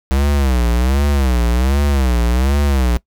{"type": "tone with vibrato", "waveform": "square", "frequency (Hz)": 65, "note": "C2", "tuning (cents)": -11, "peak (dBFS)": -13, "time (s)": [0.11, 2.97], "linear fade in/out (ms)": 0, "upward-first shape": "sine", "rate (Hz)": 1.3, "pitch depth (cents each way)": 180, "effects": ["noise-tail reverb RT60 0.1 s tail -21 dB re dry"]}